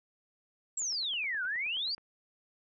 sine exponential two-way sweep, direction down then up, 7780 to 1413 to 4883 Hz, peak -31 dBFS, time 0.77-1.95 s, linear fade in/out 5 ms, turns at 1.44 s
click train, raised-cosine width 0.5 ms, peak -40 dBFS, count 12, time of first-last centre 0.82-1.98 s, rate 9.48 Hz
effects none

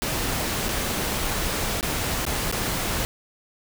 pink noise with dropouts, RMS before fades -26 dBFS, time 0.02-3.05 s, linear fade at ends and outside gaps 0 ms, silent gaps 0.685-0.69 / 1.81-1.828 / 2.252-2.265 / 2.514-2.525 s, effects none

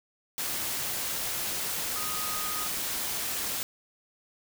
sine tone in noise, 1244.5 Hz, D#6, in tune, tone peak -37 dBFS, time 1.96-2.67 s, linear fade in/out 0 ms, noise white, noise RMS -32 dBFS, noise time 0.38-3.63 s, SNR -8 dB, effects none

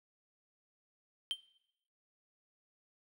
triangle tone with exponential decay, 3133 Hz, G7, 2 cents flat, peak -27 dBFS, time 1.31-1.4 s, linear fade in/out 0 ms, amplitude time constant 18 ms, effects noise-tail reverb RT60 0.8 s tail -20 dB re dry

